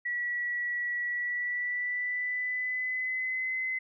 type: tone with pitch glide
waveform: sine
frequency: 1937 to 2043 Hz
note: B6 to C7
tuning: -34 to -42 cents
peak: -29 dBFS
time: 0.05-3.79 s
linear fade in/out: 10 ms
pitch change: +92 cents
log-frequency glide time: 1.05-3.55 s
effects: none